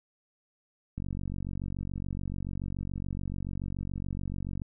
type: click train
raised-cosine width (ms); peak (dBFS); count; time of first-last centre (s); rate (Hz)
5; -23; 172; 0.98-4.618; 47
effects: none